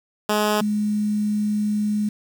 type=tone pair in turn; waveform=10% pulse / sine; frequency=210.7 / 209.8 Hz; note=G#3 / G#3; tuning=+25 / +18 cents; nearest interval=unison; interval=7 cents; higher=first; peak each=-10 / -19 dBFS; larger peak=first; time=0.29-0.61 / 0.61-2.09 s; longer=second; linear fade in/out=5 ms; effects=7-bit